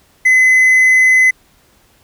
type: tone with hard clipping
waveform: triangle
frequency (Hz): 2030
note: B6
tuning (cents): +47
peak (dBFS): -7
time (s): 0.25-1.31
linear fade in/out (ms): 10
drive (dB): 5
effects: pink hiss -52 dBFS RMS until 2.03 s